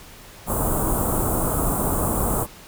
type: band-stop noise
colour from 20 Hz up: pink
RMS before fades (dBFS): -22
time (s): 0.46-2.47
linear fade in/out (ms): 50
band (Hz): 1300 to 7900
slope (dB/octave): 48
effects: pink hiss -44 dBFS RMS until 2.67 s